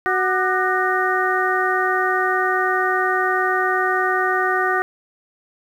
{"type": "harmonic tone with a mistuned harmonic", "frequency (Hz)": 371.5, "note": "F#4", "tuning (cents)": 7, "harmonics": [1, 2, 3, 4, 5], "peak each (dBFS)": [-23, -23, -23, -23, -23], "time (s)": [0.06, 4.82], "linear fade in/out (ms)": 0, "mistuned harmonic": 3, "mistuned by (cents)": 130, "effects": ["8-bit"]}